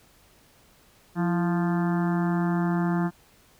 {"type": "harmonic tone with a mistuned harmonic", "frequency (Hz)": 174.61, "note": "F3", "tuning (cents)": 0, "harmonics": [1, 2, 4, 5, 6, 7, 8, 9, 10], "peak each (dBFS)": [-23, -29, -35, -37, -39, -40, -41, -42, -43], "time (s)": [1.15, 3.11], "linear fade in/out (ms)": 50, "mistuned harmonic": 2, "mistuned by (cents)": -65, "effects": ["pink hiss -58 dBFS RMS until 3.59 s"]}